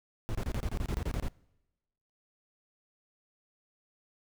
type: noise bursts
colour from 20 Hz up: brown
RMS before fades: -32 dBFS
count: 12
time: 0.29-1.283 s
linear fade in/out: 0 ms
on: 58 ms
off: 27 ms
effects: noise-tail reverb RT60 1.0 s tail -24 dB re dry